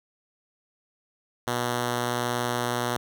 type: tone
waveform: 5% pulse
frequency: 121.3 Hz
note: B2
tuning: 31 cents flat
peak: -14 dBFS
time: 1.47-2.97 s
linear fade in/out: 5 ms
effects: none